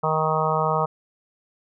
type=harmonic tone; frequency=156.9 Hz; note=D#3; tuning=15 cents sharp; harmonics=1 / 3 / 4 / 5 / 6 / 7 / 8; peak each=-27 / -27 / -27 / -27 / -27 / -27 / -27 dBFS; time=0.03-0.86 s; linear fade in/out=10 ms; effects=none